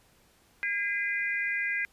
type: tone cluster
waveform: sine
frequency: 1624 / 2037 / 2421 Hz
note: G#6 / C7 / D#7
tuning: -39 / -47 / -48 cents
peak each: -32 / -30 / -35 dBFS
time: 0.63-1.85 s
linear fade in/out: 0 ms
effects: pink hiss -63 dBFS RMS until 1.92 s + resampled to 32000 Hz